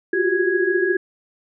sine tone cluster, 350.6 / 364.8 / 390.4 / 1660 Hz, F4 / F#4 / G4 / G#6, +7 / -24 / -7 / -1 cents, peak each -22 dBFS, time 0.13-0.97 s, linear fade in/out 5 ms, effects none

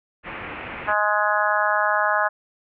white low-pass noise, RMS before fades -34 dBFS, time 0.23-0.95 s, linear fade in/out 50 ms, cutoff 2600 Hz, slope 48 dB/octave
harmonic tone, 209.3 Hz, G#3, 14 cents sharp, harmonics 3 / 4 / 5 / 6 / 7 / 8, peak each -25 / -25 / -25 / -25 / -25 / -25 dBFS, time 0.87-2.29 s, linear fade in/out 20 ms
effects none

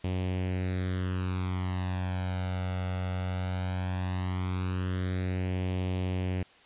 sawtooth tone with flanger, 92 Hz, F#2, 9 cents flat, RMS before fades -31 dBFS, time 0.04-6.43 s, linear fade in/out 5 ms, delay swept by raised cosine 0.35 to 1.45 ms, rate 0.17 Hz, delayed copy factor +0.7, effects white hiss -57 dBFS RMS until 6.65 s + resampled to 8000 Hz

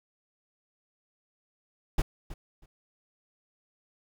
brown noise with echo, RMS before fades -24 dBFS, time 1.98-2.02 s, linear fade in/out 5 ms, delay 320 ms, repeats 2, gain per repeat -15 dB, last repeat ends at 2.66 s, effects none

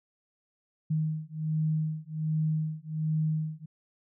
sine beating tone pair, 155.56 / 156.86 Hz, D#3 / D#3, 0 / +14 cents, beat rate 1.3 Hz, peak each -30 dBFS, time 0.9-3.66 s, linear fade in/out 10 ms, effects none

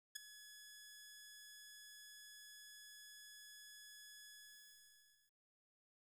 10% pulse tone with ADSR envelope, 1694 Hz, G#6, 34 cents sharp, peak -32 dBFS, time 0.15-5.36 s, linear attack 12 ms, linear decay 7 ms, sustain -16 dB, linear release 1100 ms, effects 12-bit

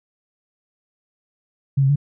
sine tone with pitch steps, 137.7 / 134.9 / 143.5 Hz, C#3 / C#3 / D3, -11 / -47 / -40 cents, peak -13 dBFS, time 1.77-1.959 s, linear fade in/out 10 ms, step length 63 ms, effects none

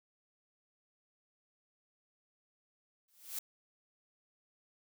blue noise with exponential growth, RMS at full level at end -36 dBFS, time 3.08-3.39 s, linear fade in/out 5 ms, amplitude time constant 66 ms, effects none

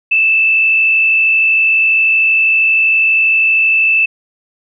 sine tone with frequency modulation, 2637 Hz, E7, in tune, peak -8 dBFS, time 0.11-4.06 s, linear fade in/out 10 ms, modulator 52.6 Hz, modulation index 0.7, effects none

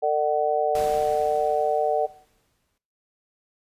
harmonic tone, 150.2 Hz, D3, 39 cents sharp, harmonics 3 / 4 / 5, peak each -24 / -24 / -23 dBFS, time 0.02-2.07 s, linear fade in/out 20 ms
pink noise with exponential decay, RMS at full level -35 dBFS, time 0.75-2.78 s, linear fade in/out 2 ms, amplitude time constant 440 ms
effects noise-tail reverb RT60 0.5 s tail -17 dB re dry + resampled to 32000 Hz

